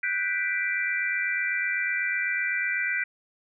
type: chord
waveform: sine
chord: G major seventh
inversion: third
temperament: equal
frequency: 1480 / 1568 / 1975.5 / 2349 Hz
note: F#6 / G6 / B6 / D7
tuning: 0 / 0 / 0 / 0 cents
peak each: -32 / -32 / -28 / -30 dBFS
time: 0.03-3.04 s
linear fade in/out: 5 ms
effects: none